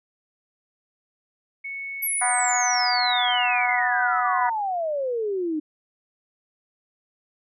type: tone with pitch glide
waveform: sine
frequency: 2211 to 2167 Hz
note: C#7 to C#7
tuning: -5 to -40 cents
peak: -30 dBFS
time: 1.64-3.8 s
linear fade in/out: 10 ms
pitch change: -35 cents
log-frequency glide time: 2.45-3.14 s
type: exponential sweep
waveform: sine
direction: down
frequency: 11870 to 298.2 Hz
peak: -23 dBFS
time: 2.02-5.6 s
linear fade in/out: 10 ms
type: harmonic tone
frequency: 245.7 Hz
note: B3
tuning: 9 cents flat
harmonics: 3 / 4 / 5 / 6 / 7 / 8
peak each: -24 / -28 / -32 / -30 / -33 / -32 dBFS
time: 2.21-4.5 s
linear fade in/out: 10 ms
effects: none